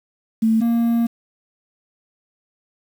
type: tone pair in turn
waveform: sine / triangle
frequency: 222.9 / 233 Hz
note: A3 / A#3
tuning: +23 / -1 cents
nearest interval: minor second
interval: 76 cents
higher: second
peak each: -13 dBFS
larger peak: neither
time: 0.42-0.61 / 0.61-1.07 s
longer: second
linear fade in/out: 10 ms
effects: 7-bit